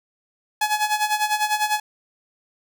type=tone with tremolo; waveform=sawtooth; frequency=847 Hz; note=G#5; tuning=34 cents sharp; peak=-13 dBFS; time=0.61-1.8 s; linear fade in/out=5 ms; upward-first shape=sine; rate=10 Hz; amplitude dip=75%; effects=none